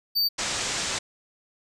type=tone; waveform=square; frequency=4600 Hz; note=D8; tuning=37 cents flat; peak=-21 dBFS; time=0.15-0.29 s; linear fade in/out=20 ms
type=low-pass noise; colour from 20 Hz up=white; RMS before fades=-29 dBFS; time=0.38-0.99 s; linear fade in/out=10 ms; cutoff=8000 Hz; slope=48 dB/octave
effects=none